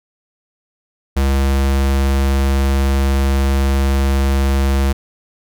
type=tone; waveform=square; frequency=68.1 Hz; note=C#2; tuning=30 cents flat; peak=-13 dBFS; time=1.16-4.93 s; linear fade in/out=10 ms; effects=none